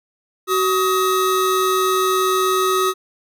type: tone pair together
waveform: square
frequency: 375.7 / 1263.7 Hz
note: F#4 / D#6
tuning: +26 / +26 cents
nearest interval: octave + major sixth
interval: 2100 cents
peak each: -19 dBFS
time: 0.47-2.94 s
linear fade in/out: 50 ms
effects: none